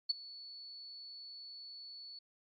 sine tone with ADSR envelope, 4435 Hz, C#8, in tune, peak -26 dBFS, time 0.09-2.19 s, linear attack 13 ms, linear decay 17 ms, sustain -21 dB, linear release 4 ms, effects MP3 32 kbps

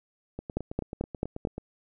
two click trains, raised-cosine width 2 ms, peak -14 / -22 dBFS, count 5 / 12, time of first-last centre 0.57-1.451 / 0.39-1.58 s, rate 4.54 / 9.24 Hz, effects none

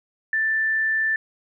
sine tone, 1768 Hz, A6, 8 cents sharp, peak -19 dBFS, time 0.33-1.16 s, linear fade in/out 2 ms, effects none

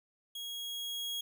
40% pulse tone with level ramp, 3300 Hz, G#7, 12 cents flat, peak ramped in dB -39 to -34 dBFS, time 0.35-1.21 s, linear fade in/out 5 ms, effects none

